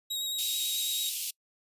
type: tone with vibrato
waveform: sawtooth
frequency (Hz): 3796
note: A#7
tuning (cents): +31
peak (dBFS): -28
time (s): 0.1-1.1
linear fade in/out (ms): 10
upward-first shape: square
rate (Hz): 9.1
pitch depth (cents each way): 12
type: high-pass noise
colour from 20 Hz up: white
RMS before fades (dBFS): -33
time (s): 0.38-1.31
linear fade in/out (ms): 10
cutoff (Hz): 2600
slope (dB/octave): 48
effects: noise-tail reverb RT60 0.1 s tail -26 dB re dry + resampled to 32000 Hz